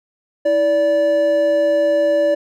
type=tone pair together; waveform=triangle; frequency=325.3 / 580 Hz; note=E4 / D5; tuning=-23 / -22 cents; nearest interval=minor seventh; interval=1001 cents; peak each=-21 / -11 dBFS; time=0.45-2.35 s; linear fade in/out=10 ms; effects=none